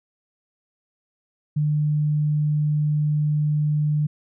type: tone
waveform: sine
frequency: 150 Hz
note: D3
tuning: 37 cents sharp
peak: -18 dBFS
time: 1.56-4.07 s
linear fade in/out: 10 ms
effects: none